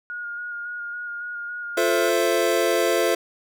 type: tone with vibrato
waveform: sine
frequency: 1431 Hz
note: F6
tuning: 42 cents sharp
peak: -29 dBFS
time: 0.1-2.09 s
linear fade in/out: 0 ms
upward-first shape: square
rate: 3.6 Hz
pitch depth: 16 cents each way
type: chord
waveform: square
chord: F major seventh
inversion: none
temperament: equal with one note detuned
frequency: 349.2 / 440 / 523.3 / 666.9 Hz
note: F4 / A4 / C5 / E5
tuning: 0 / 0 / 0 / +20 cents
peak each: -25 dBFS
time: 1.77-3.15 s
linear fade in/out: 5 ms
effects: none